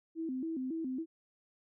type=tone with vibrato; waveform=sine; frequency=290.1 Hz; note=D4; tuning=21 cents flat; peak=-34 dBFS; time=0.15-1.06 s; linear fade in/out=50 ms; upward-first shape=square; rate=3.6 Hz; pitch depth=200 cents each way; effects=none